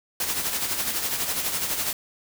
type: noise with tremolo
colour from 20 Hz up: white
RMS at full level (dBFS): -25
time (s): 0.2-1.93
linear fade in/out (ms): 2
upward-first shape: sine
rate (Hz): 12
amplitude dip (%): 50
effects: none